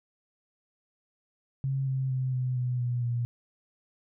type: tone with pitch steps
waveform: sine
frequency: 135.1 / 132.4 / 129.75 / 127.15 / 124.6 / 122.11 / 119.67 Hz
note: C#3 / C3 / C3 / C3 / B2 / B2 / A#2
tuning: -44 / +21 / -14 / -49 / +16 / -19 / +46 cents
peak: -26 dBFS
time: 1.64-3.25 s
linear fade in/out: 0 ms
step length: 230 ms
effects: none